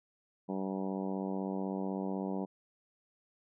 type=harmonic tone; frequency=96 Hz; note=G2; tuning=36 cents flat; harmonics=2 / 3 / 4 / 5 / 6 / 7 / 8 / 9 / 10; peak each=-36 / -40 / -42 / -44 / -46 / -47 / -48 / -49 / -50 dBFS; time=0.48-2.46 s; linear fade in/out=20 ms; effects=none